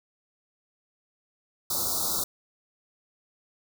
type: band-stop noise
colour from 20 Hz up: white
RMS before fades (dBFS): -28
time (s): 1.7-2.24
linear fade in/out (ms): 5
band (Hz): 1400 to 3700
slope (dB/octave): 96
effects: none